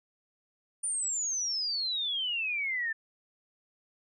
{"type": "exponential sweep", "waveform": "sine", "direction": "down", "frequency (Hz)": [9390, 1760], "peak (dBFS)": -29, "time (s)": [0.83, 2.93], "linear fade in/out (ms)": 10, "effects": []}